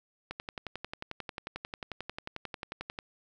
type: click train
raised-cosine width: 0.3 ms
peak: -21 dBFS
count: 31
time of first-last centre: 0.31-2.989 s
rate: 11.2 Hz
effects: none